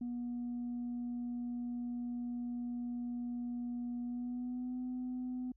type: tone with pitch glide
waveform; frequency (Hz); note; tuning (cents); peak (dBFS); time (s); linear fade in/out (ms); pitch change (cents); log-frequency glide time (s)
sine; 241.9 to 251.7; B3 to B3; -36 to +33; -35; 0.01-5.52; 5; +69; 4.03-4.78
effects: tanh soft clip ceiling -34 dBFS + added 50 Hz sine -64 dBFS peak until 5.56 s